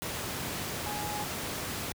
sine tone in noise, 834 Hz, G#5, 7 cents sharp, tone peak -36 dBFS, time 0.86-1.24 s, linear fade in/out 0 ms, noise pink, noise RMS -35 dBFS, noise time 0.02-1.92 s, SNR -4 dB, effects high-pass 80 Hz 12 dB/octave

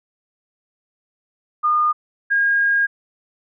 sine tone pair in turn, 1218 / 1625.8 Hz, D#6 / G#6, -37 / -37 cents, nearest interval perfect fourth, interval 500 cents, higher second, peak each -14 dBFS, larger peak neither, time 1.63-1.93 / 2.3-2.87 s, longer second, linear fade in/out 20 ms, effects none

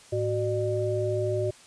sine tone cluster, 107.2 / 373.9 / 602 Hz, A2 / F#4 / D5, -45 / +18 / +43 cents, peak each -29 / -28 / -29 dBFS, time 0.12-1.51 s, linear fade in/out 10 ms, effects white hiss -52 dBFS RMS until 1.66 s + resampled to 22050 Hz

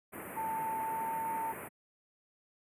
pink band-stop noise, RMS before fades -42 dBFS, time 0.12-1.69 s, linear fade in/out 20 ms, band 2400 to 9600 Hz, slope 48 dB/octave
sine tone with pitch glide, 889 to 898.8 Hz, A5 to A5, +18 to +37 cents, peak -33 dBFS, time 0.36-1.53 s, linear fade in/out 20 ms, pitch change +19 cents, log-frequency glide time 0.83-1.04 s
effects high-pass 200 Hz 12 dB/octave + resampled to 32000 Hz

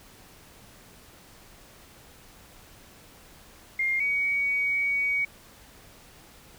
sine tone pair in turn, 2119 / 2251 Hz, C7 / C#7, +21 / +26 cents, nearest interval minor second, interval 105 cents, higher second, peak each -23 dBFS, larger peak neither, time 3.79-4 / 4-5.25 s, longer second, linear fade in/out 5 ms, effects pink hiss -52 dBFS RMS until 6.58 s

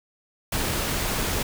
pink noise, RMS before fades -26 dBFS, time 0.52-1.43 s, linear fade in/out 5 ms, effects none

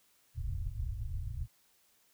pink low-pass noise, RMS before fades -37 dBFS, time 0.34-1.48 s, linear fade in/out 50 ms, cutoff 130 Hz, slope 96 dB/octave, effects white hiss -69 dBFS RMS until 2.13 s

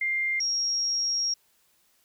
sine tone pair in turn, 2100 / 5594 Hz, C7 / F8, +6 / +2 cents, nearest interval octave + perfect fourth, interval 1696 cents, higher second, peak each -24 dBFS, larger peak neither, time 0.01-0.4 / 0.4-1.34 s, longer second, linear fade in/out 5 ms, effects white hiss -66 dBFS RMS until 2.04 s

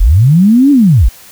sine linear two-way sweep, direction up then down, 34.65 to 293.8 to 34.65 Hz, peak -3 dBFS, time 0-1.09 s, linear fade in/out 10 ms, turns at 0.71 s, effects white hiss -37 dBFS RMS until 1.31 s

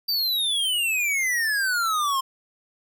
square exponential sweep, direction down, 4700 to 1048 Hz, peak -22 dBFS, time 0.08-2.21 s, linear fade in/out 10 ms, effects none

